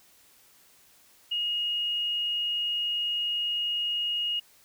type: tone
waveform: sine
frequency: 2870 Hz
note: F7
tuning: 47 cents sharp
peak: -26 dBFS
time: 1.31-4.4 s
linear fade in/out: 10 ms
effects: white hiss -59 dBFS RMS until 4.64 s